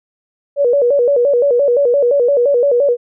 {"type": "tone with vibrato", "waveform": "sine", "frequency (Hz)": 523.3, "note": "C5", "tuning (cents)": 0, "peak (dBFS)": -9, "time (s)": [0.56, 2.97], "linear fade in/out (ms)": 50, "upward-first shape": "square", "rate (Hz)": 5.8, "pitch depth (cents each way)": 140, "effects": []}